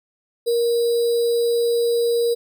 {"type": "tone with sample-and-hold", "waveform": "sine", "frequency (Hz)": 470.6, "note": "A#4", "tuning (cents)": 16, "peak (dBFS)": -16, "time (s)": [0.46, 2.35], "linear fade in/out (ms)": 20, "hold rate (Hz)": 4410, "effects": []}